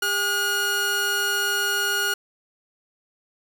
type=tone pair together; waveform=sawtooth; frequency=402.8 / 1438.6 Hz; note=G4 / F#6; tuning=+47 / -49 cents; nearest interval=octave + minor seventh; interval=2204 cents; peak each=-27 / -18 dBFS; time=0.02-2.14 s; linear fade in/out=5 ms; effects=none